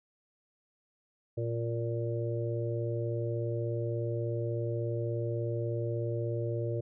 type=harmonic tone; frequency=116.54 Hz; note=A#2; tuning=in tune; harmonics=1 / 3 / 4 / 5; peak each=-32 / -37 / -38 / -39 dBFS; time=1.37-6.81 s; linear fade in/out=10 ms; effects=none